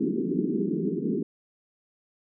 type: band-pass noise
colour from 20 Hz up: pink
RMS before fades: -27 dBFS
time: 0-1.23 s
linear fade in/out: 5 ms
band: 160 to 420 Hz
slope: 96 dB/octave
effects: none